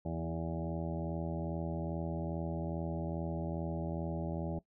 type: harmonic tone with a mistuned harmonic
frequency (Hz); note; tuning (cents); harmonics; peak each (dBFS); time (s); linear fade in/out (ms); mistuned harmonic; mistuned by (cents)
82.41; E2; 0; 1 / 2 / 3 / 4 / 5 / 7 / 8 / 9 / 10; -41 / -38 / -46 / -43 / -48 / -44 / -47 / -51 / -51; 0.05-4.59; 5; 3; -18
effects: noise-tail reverb RT60 0.1 s tail -18 dB re dry